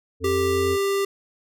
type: harmonic tone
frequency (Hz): 89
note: F2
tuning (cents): +33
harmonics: 1 / 3 / 5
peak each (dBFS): -28 / -31 / -29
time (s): 0.2-0.78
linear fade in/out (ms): 50
type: tone with pitch glide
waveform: square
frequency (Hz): 392.6 to 395.6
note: G4 to G4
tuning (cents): +3 to +16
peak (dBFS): -21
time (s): 0.24-1.05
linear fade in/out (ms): 5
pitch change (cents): +13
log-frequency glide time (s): 0.43-0.69
effects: none